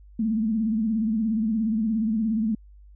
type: tone with vibrato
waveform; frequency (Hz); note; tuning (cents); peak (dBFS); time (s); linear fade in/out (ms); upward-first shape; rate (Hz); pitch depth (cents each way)
sine; 220; A3; 0; -21; 0.19-2.55; 5; sine; 17; 87
effects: added 50 Hz sine -46 dBFS peak until 2.95 s